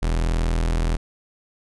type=tone; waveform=40% pulse; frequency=41.2 Hz; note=E1; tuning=in tune; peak=-18 dBFS; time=0.02-0.97 s; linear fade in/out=10 ms; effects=resampled to 24000 Hz